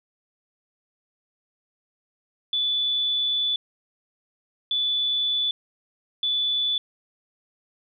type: tone bursts at uneven times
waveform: sine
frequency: 3471 Hz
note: A7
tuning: 24 cents flat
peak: -21 dBFS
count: 3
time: 2.53-3.56 / 4.71-5.51 / 6.23-6.78 s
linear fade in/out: 2 ms
effects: none